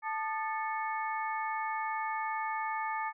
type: harmonic tone with a mistuned harmonic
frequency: 440 Hz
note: A4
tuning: in tune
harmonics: 2 / 3 / 4 / 5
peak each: -34 / -38 / -40 / -42 dBFS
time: 0.02-3.13 s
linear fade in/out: 50 ms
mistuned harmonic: 3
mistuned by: -140 cents
effects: none